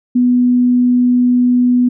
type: tone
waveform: sine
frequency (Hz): 246.9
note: B3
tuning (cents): 0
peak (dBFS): -8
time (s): 0.15-1.89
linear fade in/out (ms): 10
effects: none